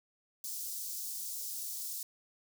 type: high-pass noise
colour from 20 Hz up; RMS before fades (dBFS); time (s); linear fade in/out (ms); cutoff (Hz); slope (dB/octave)
white; -40; 0.44-2.03; 2; 4900; 24
effects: none